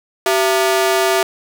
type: ring-modulated tone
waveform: sawtooth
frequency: 527 Hz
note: C5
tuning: 12 cents sharp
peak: -6 dBFS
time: 0.26-1.23 s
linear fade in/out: 2 ms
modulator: 143 Hz
effects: none